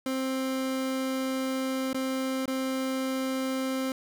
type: tone with dropouts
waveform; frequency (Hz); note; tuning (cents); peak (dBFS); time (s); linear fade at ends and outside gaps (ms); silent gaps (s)
30% pulse; 263.1; C4; +10; -25; 0.06-3.92; 2; 1.931-1.945 / 2.457-2.478
effects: none